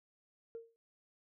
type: tone with exponential decay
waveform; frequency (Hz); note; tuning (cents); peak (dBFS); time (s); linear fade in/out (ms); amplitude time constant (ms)
sine; 459; A#4; -27; -39; 0.55-0.76; 0; 45
effects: tanh soft clip ceiling -36 dBFS